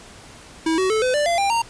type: tone with pitch steps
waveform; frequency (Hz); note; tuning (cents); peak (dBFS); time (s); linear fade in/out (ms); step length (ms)
square; 323.3 / 375.7 / 436.6 / 507.3 / 589.5 / 685 / 796.1 / 925.1; E4 / F#4 / A4 / B4 / D5 / F5 / G5 / A#5; -34 / +26 / -13 / +46 / +6 / -34 / +27 / -13; -18; 0.66-1.62; 5; 120
effects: pink hiss -43 dBFS RMS until 1.69 s + resampled to 22050 Hz